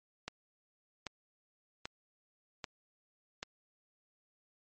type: click train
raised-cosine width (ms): 0.2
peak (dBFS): -21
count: 5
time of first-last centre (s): 0.28-3.43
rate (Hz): 1.27
effects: MP3 32 kbps